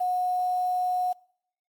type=tone with quantisation; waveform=sine; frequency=728 Hz; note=F#5; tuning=28 cents flat; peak=-23 dBFS; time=0-1.13 s; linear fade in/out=10 ms; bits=8; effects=noise-tail reverb RT60 0.7 s tail -24 dB re dry + Opus 32 kbps